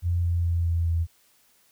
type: tone with pitch steps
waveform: sine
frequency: 86.9 / 86 / 85.11 / 84.23 / 83.36 Hz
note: F2 / F2 / F2 / E2 / E2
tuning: -8 / -26 / -44 / +38 / +20 cents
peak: -21 dBFS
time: 0.02-1.07 s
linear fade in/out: 50 ms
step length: 210 ms
effects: white hiss -62 dBFS RMS until 1.71 s